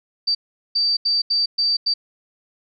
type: tone bursts at uneven times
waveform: sine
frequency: 4642 Hz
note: D8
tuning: 21 cents flat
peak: -16 dBFS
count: 6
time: 0.27-0.35 / 0.75-0.97 / 1.05-1.22 / 1.3-1.46 / 1.58-1.77 / 1.86-1.94 s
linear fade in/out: 10 ms
effects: none

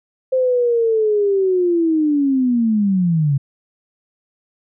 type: linear sweep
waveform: sine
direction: down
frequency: 523.3 to 134.6 Hz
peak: -13 dBFS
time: 0.32-3.38 s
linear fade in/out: 10 ms
effects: none

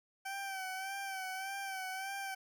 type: tone with vibrato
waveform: 20% pulse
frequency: 770 Hz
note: G5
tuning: 31 cents flat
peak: -34 dBFS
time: 0.25-2.35 s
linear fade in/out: 10 ms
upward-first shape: sine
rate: 1.7 Hz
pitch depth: 46 cents each way
effects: none

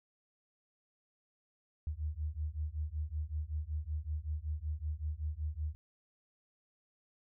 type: beating tone pair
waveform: sine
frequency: 74 / 79.3 Hz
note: D2 / D#2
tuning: +14 / +33 cents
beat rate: 5.3 Hz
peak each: -38 / -38 dBFS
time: 1.87-5.75 s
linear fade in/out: 0 ms
effects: none

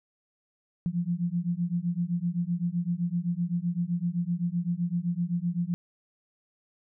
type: beating tone pair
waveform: sine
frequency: 169.8 / 177.6 Hz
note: F3 / F3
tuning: -48 / +29 cents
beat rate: 7.8 Hz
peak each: -29 dBFS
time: 0.86-5.74 s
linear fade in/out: 0 ms
effects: none

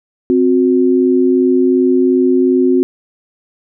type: tone pair together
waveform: sine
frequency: 261.4 / 364.1 Hz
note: C4 / F#4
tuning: -1 / -28 cents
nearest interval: tritone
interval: 573 cents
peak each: -11 dBFS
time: 0.3-2.83 s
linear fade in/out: 0 ms
effects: none

